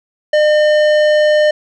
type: tone with tanh clipping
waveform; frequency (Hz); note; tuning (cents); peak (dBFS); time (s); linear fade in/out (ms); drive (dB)
sine; 605; D#5; -49; -10; 0.33-1.51; 5; 14
effects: none